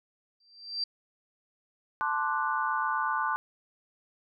sine tone with exponential growth, 4699 Hz, D8, in tune, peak -26 dBFS, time 0.4-0.84 s, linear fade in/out 5 ms, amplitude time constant 95 ms
sine chord, D dominant seventh, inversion second, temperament equal, 880 / 1046.5 / 1174.7 / 1480 Hz, A5 / C6 / D6 / F#6, 0 / 0 / 0 / 0 cents, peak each -32 dBFS, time 2.01-3.36 s, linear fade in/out 0 ms
effects none

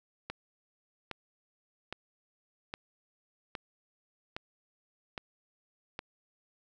click train, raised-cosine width 0.3 ms, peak -21 dBFS, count 8, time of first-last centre 0.3-5.991 s, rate 1.23 Hz, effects none

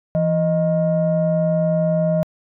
sine tone pair together, 167.03 / 622.3 Hz, E3 / D#5, +23 / 0 cents, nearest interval octave + major seventh, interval 2277 cents, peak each -17 dBFS, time 0.15-2.23 s, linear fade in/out 0 ms, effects tanh soft clip ceiling -10 dBFS

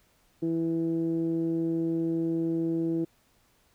15% pulse tone with low-pass filter, 164.81 Hz, E3, in tune, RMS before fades -28 dBFS, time 0.42-3.05 s, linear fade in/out 10 ms, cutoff 340 Hz, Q 3.4, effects pink hiss -66 dBFS RMS until 3.74 s

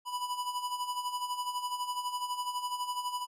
square tone with tremolo, 987.8 Hz, B5, in tune, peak -31 dBFS, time 0.05-3.27 s, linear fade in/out 50 ms, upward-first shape sine, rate 12 Hz, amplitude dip 65%, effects resampled to 32000 Hz

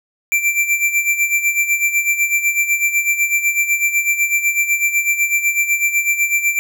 square tone with tremolo, 2350 Hz, D7, 1 cent sharp, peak -12 dBFS, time 0.32-6.59 s, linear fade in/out 0 ms, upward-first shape sine, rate 8 Hz, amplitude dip 70%, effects none

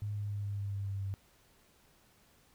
sine tone with pitch steps, 103.83 / 102.93 / 102.05 / 101.17 / 100.29 / 99.43 / 98.57 / 97.72 Hz, G#2 / G#2 / G#2 / G#2 / G2 / G2 / G2 / G2, 0 / -15 / -30 / -45 / +40 / +25 / +10 / -5 cents, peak -34 dBFS, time 0.02-1.14 s, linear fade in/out 0 ms, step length 140 ms, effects pink hiss -66 dBFS RMS until 2.54 s

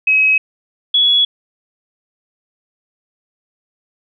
sine tone pair in turn, 2550 / 3376 Hz, D#7 / G#7, +42 / +28 cents, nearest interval perfect fourth, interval 486 cents, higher second, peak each -9 dBFS, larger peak neither, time 0.07-0.38 / 0.94-1.25 s, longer neither, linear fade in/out 5 ms, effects none

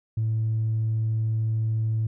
triangle tone with tanh clipping, 110.8 Hz, A2, 13 cents sharp, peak -22 dBFS, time 0.17-2.07 s, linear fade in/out 5 ms, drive 5 dB, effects none

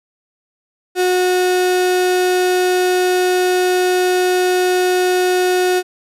35% pulse tone, 364.6 Hz, F#4, 25 cents flat, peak -11 dBFS, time 0.95-5.83 s, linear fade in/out 50 ms, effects resampled to 32000 Hz

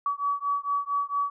sine beating tone pair, 1137 / 1141.4 Hz, C#6 / D6, +44 / -50 cents, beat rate 4.4 Hz, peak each -28 dBFS, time 0.06-1.3 s, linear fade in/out 2 ms, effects none

